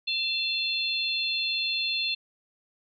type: tone cluster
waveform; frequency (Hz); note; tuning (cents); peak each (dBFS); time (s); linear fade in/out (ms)
sine; 2687 / 3486 / 4213; E7 / A7 / C8; +33 / -17 / +11; -30; 0.07-2.15; 10
effects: none